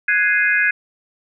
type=chord; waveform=sine; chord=Ab dominant seventh; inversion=third; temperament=equal; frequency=1480 / 1661.2 / 2093 / 2489 Hz; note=Gb6 / Ab6 / C7 / Eb7; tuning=0 / 0 / 0 / 0 cents; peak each=-22 / -16 / -21 / -21 dBFS; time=0.08-0.71 s; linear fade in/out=5 ms; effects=none